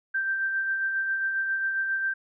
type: tone with tremolo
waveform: sine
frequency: 1568 Hz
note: G6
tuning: in tune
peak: -23 dBFS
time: 0.14-2.14 s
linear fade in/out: 10 ms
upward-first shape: sine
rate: 7.4 Hz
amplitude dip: 35%
effects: none